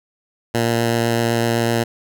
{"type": "tone with vibrato", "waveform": "10% pulse", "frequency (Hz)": 116.54, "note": "A#2", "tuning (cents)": 0, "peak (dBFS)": -8, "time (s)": [0.54, 1.84], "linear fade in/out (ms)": 10, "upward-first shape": "triangle", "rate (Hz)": 7.9, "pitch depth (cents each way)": 12, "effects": []}